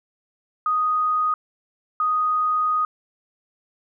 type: tone pair in turn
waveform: sine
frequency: 1244.5 / 1244.5 Hz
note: D#6 / D#6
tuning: 0 / 0 cents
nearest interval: unison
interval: 0 cents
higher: neither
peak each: -18 dBFS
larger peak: neither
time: 0.66-1.34 / 2-2.85 s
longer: second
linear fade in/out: 2 ms
effects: none